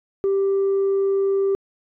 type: tone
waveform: sine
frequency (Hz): 392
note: G4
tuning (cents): 0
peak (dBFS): -15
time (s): 0.24-1.55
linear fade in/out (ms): 0
effects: tanh soft clip ceiling -15 dBFS